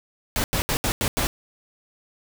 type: noise bursts at uneven times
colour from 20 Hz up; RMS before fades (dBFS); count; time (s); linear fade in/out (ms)
pink; -23; 6; 0.36-0.44 / 0.53-0.62 / 0.69-0.77 / 0.84-0.92 / 1.01-1.08 / 1.17-1.27; 0
effects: none